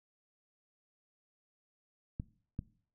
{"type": "clicks", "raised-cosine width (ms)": 5, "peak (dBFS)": -24, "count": 2, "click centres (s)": [2.199, 2.591], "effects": ["noise-tail reverb RT60 0.5 s tail -20 dB re dry"]}